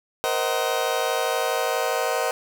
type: chord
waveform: 30% pulse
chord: C half-diminished seventh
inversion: third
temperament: just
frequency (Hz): 470.9 / 523.3 / 627.9 / 753.5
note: Bb4 / C5 / Eb5 / Gb5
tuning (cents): +18 / 0 / +16 / +31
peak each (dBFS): -25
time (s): 0.24-2.31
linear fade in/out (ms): 0
effects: none